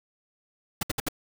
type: noise bursts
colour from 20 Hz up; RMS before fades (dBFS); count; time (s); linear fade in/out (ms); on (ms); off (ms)
pink; -27; 4; 0.81-1.086; 5; 21; 64
effects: none